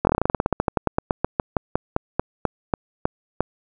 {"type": "slowing click train", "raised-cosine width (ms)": 1, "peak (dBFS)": -4, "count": 29, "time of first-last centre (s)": [0.05, 3.406], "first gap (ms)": 21, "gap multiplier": 1.11, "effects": []}